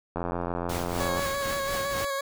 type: click train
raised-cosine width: 1 ms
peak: -16 dBFS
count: 91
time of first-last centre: 0.16-1.194 s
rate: 87 Hz
type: noise with tremolo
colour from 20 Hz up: pink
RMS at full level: -33 dBFS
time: 0.69-2.05 s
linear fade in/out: 5 ms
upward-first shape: triangle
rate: 4 Hz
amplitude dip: 70%
type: tone with vibrato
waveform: 20% pulse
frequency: 554.4 Hz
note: C#5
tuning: in tune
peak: -23 dBFS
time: 1-2.21 s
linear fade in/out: 5 ms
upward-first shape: square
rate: 5.9 Hz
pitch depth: 21 cents each way
effects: none